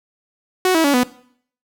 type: tone with pitch steps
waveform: sawtooth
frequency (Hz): 370 / 324 / 283.7 / 248.4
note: F#4 / E4 / C#4 / B3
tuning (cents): 0 / -30 / +40 / +10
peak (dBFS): -9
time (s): 0.65-1.034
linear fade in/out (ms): 2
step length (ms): 96
effects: noise-tail reverb RT60 0.6 s tail -19 dB re dry